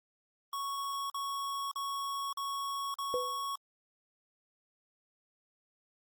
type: tone bursts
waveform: square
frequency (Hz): 1108.7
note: C#6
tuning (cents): 0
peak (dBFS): -35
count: 5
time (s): 0.53-3.556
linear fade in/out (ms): 2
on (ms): 570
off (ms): 44
type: tone with exponential decay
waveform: sine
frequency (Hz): 498.7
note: B4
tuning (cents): +17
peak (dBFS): -27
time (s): 3.14-3.47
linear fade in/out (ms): 0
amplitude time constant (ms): 70
effects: Opus 24 kbps